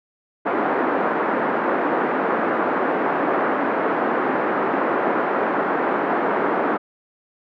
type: band-pass noise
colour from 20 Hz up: pink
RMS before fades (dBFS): -21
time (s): 0.45-6.78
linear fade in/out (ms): 20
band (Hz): 260 to 1600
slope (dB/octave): 24
effects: none